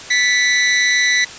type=tone with amplitude modulation; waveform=sawtooth; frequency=1975.5 Hz; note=B6; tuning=in tune; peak=-6 dBFS; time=0.1-1.25 s; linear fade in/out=10 ms; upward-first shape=sine; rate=244 Hz; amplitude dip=60%; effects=white hiss -33 dBFS RMS until 1.38 s + resampled to 16000 Hz